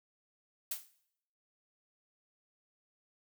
blue noise with exponential decay, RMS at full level -33 dBFS, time 0.71-0.89 s, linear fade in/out 5 ms, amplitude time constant 39 ms, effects noise-tail reverb RT60 0.7 s tail -17 dB re dry

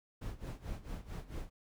brown noise with tremolo, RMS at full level -40 dBFS, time 0.21-1.5 s, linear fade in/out 10 ms, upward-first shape sine, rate 4.5 Hz, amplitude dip 85%, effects none

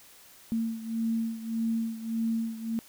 sine beating tone pair, 226.1 / 227.8 Hz, A3 / A#3, +47 / -40 cents, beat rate 1.7 Hz, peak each -29 / -33 dBFS, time 0.52-2.79 s, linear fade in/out 0 ms, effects white hiss -54 dBFS RMS until 2.88 s

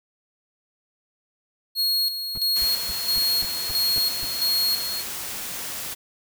45% pulse tone with tremolo, 4300 Hz, C8, 47 cents sharp, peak -19 dBFS, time 1.75-5.04 s, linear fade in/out 50 ms, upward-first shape square, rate 1.5 Hz, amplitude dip 60%
brown noise bursts, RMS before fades -35 dBFS, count 8, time 2.35-4.254 s, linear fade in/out 2 ms, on 28 ms, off 240 ms
white noise, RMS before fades -32 dBFS, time 2.55-5.95 s, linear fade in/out 20 ms
effects none

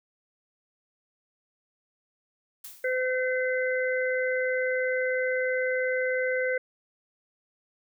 blue noise with exponential decay, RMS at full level -39 dBFS, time 2.64-3.05 s, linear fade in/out 5 ms, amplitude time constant 87 ms
harmonic tone, 511 Hz, C5, 41 cents flat, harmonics 1 / 3 / 4, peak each -26 / -31 / -32 dBFS, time 2.84-6.58 s, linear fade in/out 5 ms
effects none

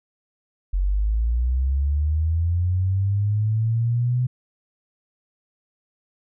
sine linear sweep, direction up, 44.81 to 126.3 Hz, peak -18 dBFS, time 0.73-4.27 s, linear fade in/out 10 ms, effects none

